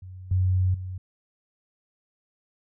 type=tone with level steps; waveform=sine; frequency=92.5 Hz; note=F#2; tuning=in tune; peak=-38 / -19 / -31 dBFS; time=0.02-0.98 s; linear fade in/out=5 ms; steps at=0.31 / 0.74 s; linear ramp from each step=5 ms; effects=none